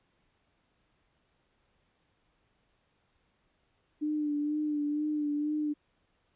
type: tone with vibrato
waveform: sine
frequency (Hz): 297.9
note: D4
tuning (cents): +25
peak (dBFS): -28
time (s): 4.01-5.74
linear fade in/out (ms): 20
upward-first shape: sine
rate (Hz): 2.1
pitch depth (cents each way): 33
effects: pink hiss -73 dBFS RMS until 6.35 s + resampled to 8000 Hz